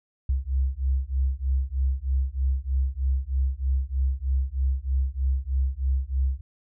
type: beating tone pair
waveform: sine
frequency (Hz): 64.8 / 68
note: C2 / C#2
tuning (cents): -16 / -33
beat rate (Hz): 3.2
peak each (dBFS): -25 / -25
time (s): 0.29-6.41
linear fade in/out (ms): 5
effects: none